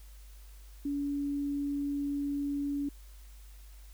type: tone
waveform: sine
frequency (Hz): 284.6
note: C#4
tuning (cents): +46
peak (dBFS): -30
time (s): 0.85-2.89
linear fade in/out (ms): 5
effects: added 50 Hz sine -48 dBFS peak until 3.93 s + white hiss -61 dBFS RMS until 3.93 s